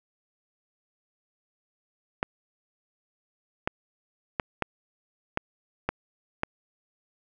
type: clicks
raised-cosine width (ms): 0.5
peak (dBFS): -10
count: 7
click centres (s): 2.229 / 3.675 / 4.398 / 4.623 / 5.374 / 5.89 / 6.434
effects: none